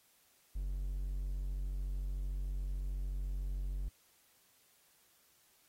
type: tone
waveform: triangle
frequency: 46.78 Hz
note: F#1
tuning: 20 cents sharp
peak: -33 dBFS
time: 0.55-3.89 s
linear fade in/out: 10 ms
effects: white hiss -69 dBFS RMS until 5.68 s + AAC 48 kbps